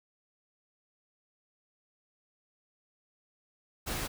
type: noise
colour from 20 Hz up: pink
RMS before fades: -35 dBFS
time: 3.86-4.08 s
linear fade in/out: 20 ms
effects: none